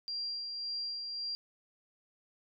sine tone with tremolo, 4755 Hz, D8, 21 cents sharp, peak -34 dBFS, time 0.08-1.35 s, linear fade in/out 0 ms, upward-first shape sine, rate 1.8 Hz, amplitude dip 35%, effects none

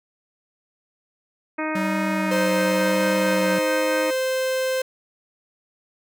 harmonic tone, 311.1 Hz, D#4, in tune, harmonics 1 / 2 / 3 / 4 / 5 / 6 / 7 / 8, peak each -27 / -30 / -32 / -33 / -34 / -35 / -35 / -36 dBFS, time 1.58-4.11 s, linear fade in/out 10 ms
square tone with vibrato, 190.7 Hz, G3, 47 cents flat, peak -25 dBFS, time 1.75-3.59 s, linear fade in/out 5 ms, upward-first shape sine, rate 0.93 Hz, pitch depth 25 cents each way
45% pulse tone, 520 Hz, C5, 11 cents flat, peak -21 dBFS, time 2.31-4.82 s, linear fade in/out 5 ms
effects none

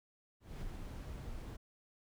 brown noise with ADSR envelope, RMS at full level -42 dBFS, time 0.4-1.57 s, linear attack 210 ms, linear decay 34 ms, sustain -3 dB, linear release 13 ms, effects none

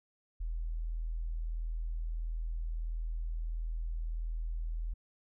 sine tone, 40.76 Hz, E1, 19 cents flat, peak -33 dBFS, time 0.4-4.94 s, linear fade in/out 10 ms, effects none

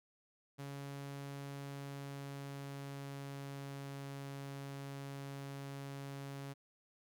sawtooth tone with pitch glide, 140 to 138.79 Hz, C#3 to C#3, +18 to +2 cents, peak -40 dBFS, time 0.58-6.54 s, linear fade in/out 20 ms, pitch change -16 cents, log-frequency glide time 1.54-4.19 s, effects none

